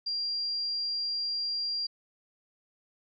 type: tone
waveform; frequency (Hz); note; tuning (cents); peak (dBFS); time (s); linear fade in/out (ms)
sine; 4765; D8; +24; -29; 0.06-1.87; 10
effects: none